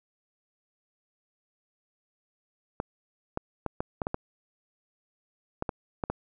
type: clicks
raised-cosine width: 1 ms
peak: -15 dBFS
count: 11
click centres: 2.801 / 3.374 / 3.663 / 3.805 / 4.018 / 4.069 / 4.144 / 5.624 / 5.692 / 6.038 / 6.1 s
effects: none